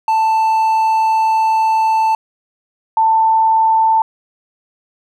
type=tone pair in turn; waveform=triangle / sine; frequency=884 / 889 Hz; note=A5 / A5; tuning=+8 / +18 cents; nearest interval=unison; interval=10 cents; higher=second; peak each=-9 dBFS; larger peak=neither; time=0.08-2.15 / 2.97-4.02 s; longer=first; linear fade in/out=2 ms; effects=none